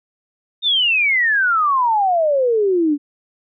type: exponential sweep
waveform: sine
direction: down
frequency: 3699 to 280.8 Hz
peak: -13 dBFS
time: 0.62-2.98 s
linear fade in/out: 50 ms
effects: none